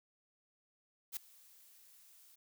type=noise with ADSR envelope; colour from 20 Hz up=blue; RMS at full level=-38 dBFS; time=1.12-2.36 s; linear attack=47 ms; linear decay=4 ms; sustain=-24 dB; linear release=14 ms; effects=none